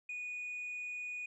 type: tone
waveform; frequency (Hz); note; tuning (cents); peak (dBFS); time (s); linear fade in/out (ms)
sine; 2466; D#7; -16; -37; 0.09-1.26; 5
effects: tanh soft clip ceiling -37 dBFS